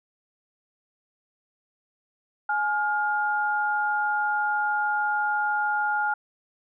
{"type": "tone pair together", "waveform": "sine", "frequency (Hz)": [840, 1413.7], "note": ["G#5", "F6"], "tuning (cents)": [19, 21], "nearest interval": "major sixth", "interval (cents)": 902, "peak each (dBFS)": -25, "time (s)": [2.49, 6.14], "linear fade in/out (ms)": 5, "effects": []}